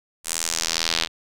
sawtooth tone with band-pass filter sweep, 82.3 Hz, E2, 2 cents flat, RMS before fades -25 dBFS, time 0.24-1.08 s, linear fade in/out 50 ms, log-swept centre 8800 to 3700 Hz, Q 1.9, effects none

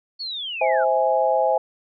sine linear sweep, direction down, 4494 to 1300 Hz, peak -27 dBFS, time 0.19-0.85 s, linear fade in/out 20 ms
sine chord, C augmented, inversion none, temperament equal with one note detuned, 523.3 / 651.3 / 830.6 Hz, C5 / E5 / G#5, 0 / -21 / 0 cents, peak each -21 dBFS, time 0.61-1.58 s, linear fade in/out 5 ms
effects none

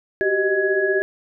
sine tone cluster, 375.3 / 391.1 / 621 / 1675 Hz, F#4 / G4 / D#5 / G#6, +25 / -4 / -3 / +14 cents, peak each -25 / -20 / -25 / -22 dBFS, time 0.21-1.02 s, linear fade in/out 0 ms, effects none

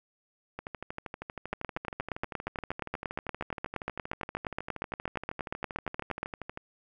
two click trains, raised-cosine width 0.5 ms, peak -16 / -22 dBFS, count 41 / 77, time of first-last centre 1.53-6.23 / 0.59-6.574 s, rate 8.51 / 12.7 Hz, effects none

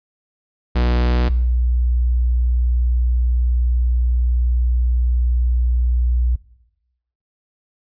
45% pulse / sine tone pair in turn, 60.6 / 60.6 Hz, B1 / B1, -32 / -32 cents, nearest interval unison, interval 0 cents, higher neither, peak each -14 dBFS, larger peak neither, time 0.75-1.29 / 1.29-6.36 s, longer second, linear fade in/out 10 ms, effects noise-tail reverb RT60 0.9 s tail -19 dB re dry + resampled to 11025 Hz

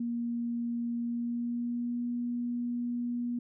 sine tone with pitch glide, 236.2 to 240.9 Hz, A#3 to B3, +23 to -43 cents, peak -30 dBFS, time 0-3.39 s, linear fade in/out 5 ms, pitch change +34 cents, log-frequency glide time 1.01-2.04 s, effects none

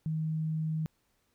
sine tone, 157.7 Hz, D#3, 24 cents sharp, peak -29 dBFS, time 0.06-0.86 s, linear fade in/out 0 ms, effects pink hiss -74 dBFS RMS until 1.34 s

